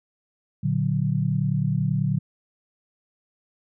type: chord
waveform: sine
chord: Bb augmented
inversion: none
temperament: equal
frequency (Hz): 116.54 / 146.83 / 185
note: Bb2 / D3 / F#3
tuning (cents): 0 / 0 / 0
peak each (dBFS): -26 / -23 / -26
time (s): 0.63-2.19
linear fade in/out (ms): 10
effects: none